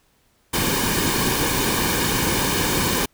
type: noise with comb filter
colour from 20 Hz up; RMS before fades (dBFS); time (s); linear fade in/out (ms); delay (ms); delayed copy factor
pink; -21; 0.53-3.06; 10; 1.5; -0.6
effects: pink hiss -62 dBFS RMS until 3.13 s

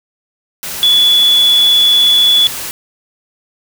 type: tone in noise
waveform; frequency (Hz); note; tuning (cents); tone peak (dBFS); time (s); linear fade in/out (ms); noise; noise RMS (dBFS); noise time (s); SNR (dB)
sine; 3426; A7; -47; -6; 0.83-2.47; 0; white; -23; 0.63-2.71; +14
effects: none

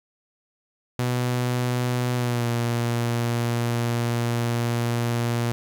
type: tone with pitch glide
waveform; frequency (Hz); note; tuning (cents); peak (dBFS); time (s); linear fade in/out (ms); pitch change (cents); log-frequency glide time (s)
sawtooth; 123.47 to 118.44; B2 to A#2; 0 to +28; -18; 0.99-5.52; 0; -72; 2.15-2.46
effects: 9-bit

